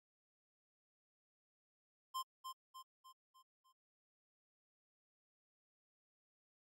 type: tone with echo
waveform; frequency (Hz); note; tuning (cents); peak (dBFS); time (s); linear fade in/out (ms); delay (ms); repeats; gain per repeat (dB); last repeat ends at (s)
square; 1046.5; C6; 0; -40; 2.14-2.23; 20; 300; 5; -6; 3.73
effects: AAC 64 kbps